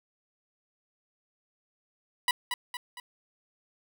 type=tone with echo; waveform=15% pulse; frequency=980 Hz; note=B5; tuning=14 cents flat; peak=-16 dBFS; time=2.28-2.31 s; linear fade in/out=2 ms; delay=230 ms; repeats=3; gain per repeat=-6 dB; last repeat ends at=3 s; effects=none